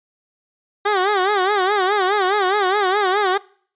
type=tone with vibrato; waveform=15% pulse; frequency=392.6 Hz; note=G4; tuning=3 cents sharp; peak=-9 dBFS; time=0.85-3.38 s; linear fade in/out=10 ms; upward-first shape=sine; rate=4.8 Hz; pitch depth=130 cents each way; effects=noise-tail reverb RT60 0.5 s tail -23 dB re dry + resampled to 8000 Hz